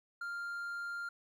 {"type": "tone", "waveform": "triangle", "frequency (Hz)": 1396.9, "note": "F6", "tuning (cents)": 0, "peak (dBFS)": -36, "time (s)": [0.21, 1.09], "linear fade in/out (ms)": 5, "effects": ["13-bit"]}